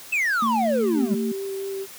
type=exponential sweep; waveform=triangle; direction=down; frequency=2700 to 187.2 Hz; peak=-18 dBFS; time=0.12-1.15 s; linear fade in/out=10 ms
type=tone with pitch glide; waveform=sine; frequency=227.1 to 225 Hz; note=A#3 to A3; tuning=-45 to +39 cents; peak=-23 dBFS; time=0.42-1.32 s; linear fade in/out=5 ms; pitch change=-16 cents; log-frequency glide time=0.56-0.62 s
type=tone with vibrato; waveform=sine; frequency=390.4 Hz; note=G4; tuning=7 cents flat; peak=-27 dBFS; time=0.93-1.87 s; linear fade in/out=50 ms; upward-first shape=sine; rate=4.4 Hz; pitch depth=12 cents each way
effects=white hiss -42 dBFS RMS until 1.98 s + high-pass 100 Hz 12 dB/octave